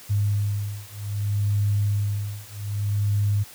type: beating tone pair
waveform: sine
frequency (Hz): 102.2 / 102.83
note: G#2 / G#2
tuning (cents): -27 / -17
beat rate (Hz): 0.63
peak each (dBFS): -24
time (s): 0.09-3.44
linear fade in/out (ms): 20
effects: white hiss -45 dBFS RMS until 3.54 s + high-pass 60 Hz 12 dB/octave